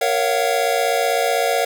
square chord, Gb major seventh, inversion first, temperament equal with one note detuned, 466.2 / 554.4 / 684.1 / 740 Hz, Bb4 / Db5 / F5 / Gb5, 0 / 0 / -36 / 0 cents, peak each -23 dBFS, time 0.01-1.65 s, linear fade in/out 5 ms, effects none

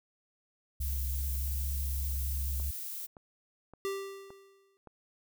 violet noise, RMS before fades -40 dBFS, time 0.8-3.07 s, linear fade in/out 20 ms
sine tone with pitch glide, 67.4 to 68.26 Hz, C#2 to C#2, -48 to -26 cents, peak -31 dBFS, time 0.8-2.71 s, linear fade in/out 5 ms, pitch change +22 cents, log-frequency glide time 1.15-1.66 s
click train, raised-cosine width 1 ms, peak -36 dBFS, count 5, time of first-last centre 2.6-4.873 s, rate 1.76 Hz
square tone with exponential decay, 392 Hz, G4, in tune, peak -31 dBFS, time 3.85-4.77 s, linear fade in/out 0 ms, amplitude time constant 200 ms
effects none

